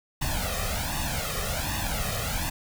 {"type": "noise with flanger", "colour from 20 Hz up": "pink", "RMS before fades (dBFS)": -29, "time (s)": [0.21, 2.5], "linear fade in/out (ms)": 10, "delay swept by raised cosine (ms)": [1.1, 1.63], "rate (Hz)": 1.3, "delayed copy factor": 0.85, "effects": []}